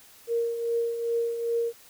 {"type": "tone with tremolo", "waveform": "sine", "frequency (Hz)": 466.2, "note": "A#4", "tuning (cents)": 0, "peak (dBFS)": -22, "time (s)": [0.27, 1.73], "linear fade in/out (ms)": 50, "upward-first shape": "triangle", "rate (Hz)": 2.5, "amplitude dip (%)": 60, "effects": ["white hiss -53 dBFS RMS until 1.89 s"]}